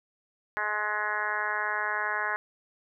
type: harmonic tone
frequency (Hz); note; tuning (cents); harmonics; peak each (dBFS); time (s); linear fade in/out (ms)
210.7; G#3; +25; 2 / 3 / 4 / 5 / 6 / 7 / 8 / 9 / 10; -43 / -40 / -36 / -34 / -39 / -34 / -32 / -36 / -44; 0.57-2.36; 0
effects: none